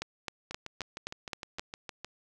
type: two click trains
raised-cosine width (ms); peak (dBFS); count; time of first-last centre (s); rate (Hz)
0.2; -22 / -17; 11 / 7; 0.51-2.046 / 0.02-1.595; 6.51 / 3.81
effects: none